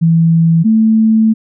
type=tone pair in turn; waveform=sine; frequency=164.81 / 220.7 Hz; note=E3 / A3; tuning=0 / +5 cents; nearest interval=perfect fourth; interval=505 cents; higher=second; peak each=-6 dBFS; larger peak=neither; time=0.01-0.64 / 0.64-1.34 s; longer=second; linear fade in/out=20 ms; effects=none